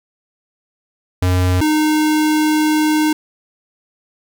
square tone pair in turn, 91 / 307.2 Hz, F#2 / D#4, -28 / -22 cents, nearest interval octave + major sixth, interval 2106 cents, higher second, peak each -13 dBFS, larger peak neither, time 1.22-1.61 / 1.61-3.13 s, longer second, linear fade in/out 5 ms, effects 9-bit

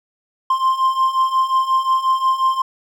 triangle beating tone pair, 1046.5 / 1052.1 Hz, C6 / C6, 0 / +9 cents, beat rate 5.6 Hz, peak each -18 / -14 dBFS, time 0.5-2.62 s, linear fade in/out 5 ms, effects none

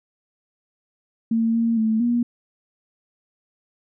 sine tone with pitch steps, 227.1 / 230.1 / 220.5 / 238.9 Hz, A#3 / A#3 / A3 / A#3, -45 / -22 / +4 / +43 cents, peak -17 dBFS, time 1.31-2.23 s, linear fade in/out 5 ms, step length 230 ms, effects none

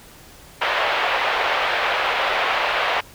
pink band-pass noise, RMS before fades -21 dBFS, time 0.61-3.01 s, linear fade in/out 10 ms, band 570 to 3200 Hz, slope 24 dB/octave, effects pink hiss -45 dBFS RMS until 3.14 s

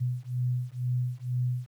sine beating tone pair, 123.47 / 125.57 Hz, B2 / B2, 0 / +29 cents, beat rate 2.1 Hz, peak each -30 dBFS, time 0-1.68 s, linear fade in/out 20 ms, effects 10-bit

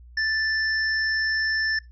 sine tone pair together, 1760 / 5321 Hz, A6 / E8, 0 / +15 cents, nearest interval octave + perfect fifth, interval 1915 cents, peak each -22 / -29 dBFS, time 0.17-1.79 s, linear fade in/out 5 ms, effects noise-tail reverb RT60 0.2 s tail -22 dB re dry + added 60 Hz sine -44 dBFS peak until 1.91 s

